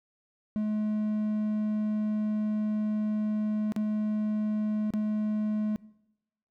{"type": "tone with dropouts", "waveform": "triangle", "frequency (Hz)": 213, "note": "G#3", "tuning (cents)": 44, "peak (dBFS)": -24, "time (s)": [0.56, 5.76], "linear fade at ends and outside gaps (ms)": 0, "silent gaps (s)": [[3.721, 3.763], [4.905, 4.937]], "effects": ["noise-tail reverb RT60 0.9 s tail -21 dB re dry"]}